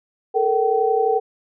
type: tone cluster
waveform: sine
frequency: 432.6 / 464.1 / 767 Hz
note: A4 / A#4 / G5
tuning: -29 / -8 / -38 cents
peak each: -20 dBFS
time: 0.34-1.2 s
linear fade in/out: 20 ms
effects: none